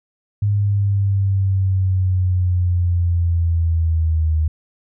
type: linear sweep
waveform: sine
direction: down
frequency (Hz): 103 to 77.8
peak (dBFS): -14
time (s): 0.42-4.48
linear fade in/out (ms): 5
effects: none